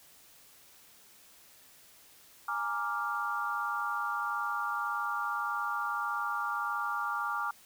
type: chord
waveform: sine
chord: Bb dominant seventh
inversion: third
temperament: equal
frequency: 830.6 / 932.3 / 1174.7 / 1396.9 Hz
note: Ab5 / Bb5 / D6 / F6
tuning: 0 / 0 / 0 / 0 cents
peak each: -39 / -39 / -34 / -35 dBFS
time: 2.48-7.51 s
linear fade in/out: 5 ms
effects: white hiss -58 dBFS RMS until 7.65 s